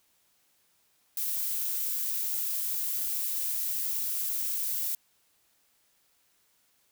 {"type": "noise", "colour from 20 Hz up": "violet", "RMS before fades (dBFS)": -31, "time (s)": [1.17, 4.95], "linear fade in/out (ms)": 2, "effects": ["white hiss -69 dBFS RMS until 6.91 s"]}